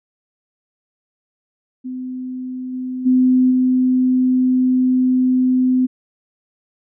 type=tone with level steps; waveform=sine; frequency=255.1 Hz; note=C4; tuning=44 cents flat; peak=-24 / -22 / -10 / -12 dBFS; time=1.84-5.87 s; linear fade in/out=20 ms; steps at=2.72 / 3.05 / 3.5 s; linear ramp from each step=20 ms; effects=none